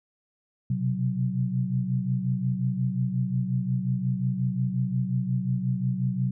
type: tone cluster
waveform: sine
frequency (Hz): 125.6 / 131.2 / 186.1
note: B2 / C3 / F#3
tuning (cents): +30 / +5 / +10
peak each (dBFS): -28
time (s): 0.7-6.31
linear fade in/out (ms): 5
effects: none